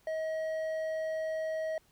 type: tone with hard clipping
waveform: triangle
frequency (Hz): 635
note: D#5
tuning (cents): +35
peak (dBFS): -33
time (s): 0.07-1.78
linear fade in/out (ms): 2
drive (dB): 9
effects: pink hiss -67 dBFS RMS until 1.91 s